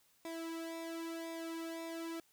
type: tone with flanger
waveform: sawtooth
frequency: 329.6 Hz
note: E4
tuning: in tune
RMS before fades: -43 dBFS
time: 0.25-2.2 s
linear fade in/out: 2 ms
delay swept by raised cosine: 0.68 to 2.38 ms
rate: 0.95 Hz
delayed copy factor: -0.8
effects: white hiss -71 dBFS RMS until 2.32 s